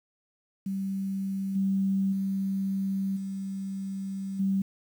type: tone with level steps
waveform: sine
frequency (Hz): 194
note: G3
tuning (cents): -18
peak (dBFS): -28 / -23 / -26 / -31 / -23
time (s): 0.66-4.62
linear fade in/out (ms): 5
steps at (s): 1.55 / 2.12 / 3.16 / 4.39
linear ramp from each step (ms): 10
effects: 9-bit